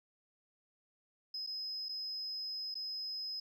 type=tone with dropouts; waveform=sine; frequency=5080 Hz; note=D#8; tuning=35 cents sharp; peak=-37 dBFS; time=1.34-3.4 s; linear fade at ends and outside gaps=5 ms; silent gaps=1.465-1.472 / 1.886-1.891 / 2.743-2.753 s; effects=tanh soft clip ceiling -34 dBFS + 13-bit